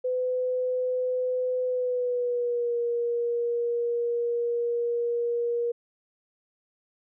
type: tone with pitch glide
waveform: sine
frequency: 505 to 473.9 Hz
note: B4 to A#4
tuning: +39 to +28 cents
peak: -24 dBFS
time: 0.04-5.72 s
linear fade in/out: 10 ms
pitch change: -111 cents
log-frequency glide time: 1.65-2.77 s
effects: none